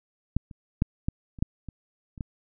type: clicks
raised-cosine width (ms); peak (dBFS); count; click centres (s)
5; -11 / -30 / -9 / -13 / -30 / -11 / -25 / -30 / -19; 9; 0.366 / 0.512 / 0.821 / 1.085 / 1.388 / 1.425 / 1.687 / 2.178 / 2.208
effects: none